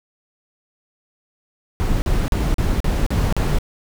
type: noise bursts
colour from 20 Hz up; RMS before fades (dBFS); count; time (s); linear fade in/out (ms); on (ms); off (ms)
brown; -18; 7; 1.8-3.586; 0; 220; 41
effects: none